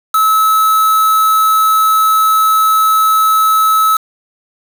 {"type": "tone with quantisation", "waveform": "triangle", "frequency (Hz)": 1300, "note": "E6", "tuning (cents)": -24, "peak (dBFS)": -6, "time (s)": [0.14, 3.97], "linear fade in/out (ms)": 5, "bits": 3, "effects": []}